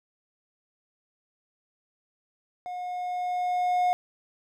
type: tone with level ramp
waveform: triangle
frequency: 721 Hz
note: F#5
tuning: 45 cents flat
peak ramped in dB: -31 to -18 dBFS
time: 2.66-3.93 s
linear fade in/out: 0 ms
effects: none